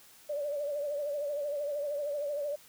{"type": "tone with vibrato", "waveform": "sine", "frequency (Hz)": 580, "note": "D5", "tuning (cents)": -22, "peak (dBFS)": -31, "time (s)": [0.29, 2.56], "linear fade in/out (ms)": 10, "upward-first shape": "triangle", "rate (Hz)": 13, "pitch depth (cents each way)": 73, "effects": ["white hiss -57 dBFS RMS until 2.68 s"]}